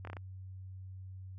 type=slowing click train; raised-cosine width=0.5 ms; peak=-29 dBFS; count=5; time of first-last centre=0.05-0.168 s; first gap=23 ms; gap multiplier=1.17; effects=added 94 Hz sine -44 dBFS peak until 1.38 s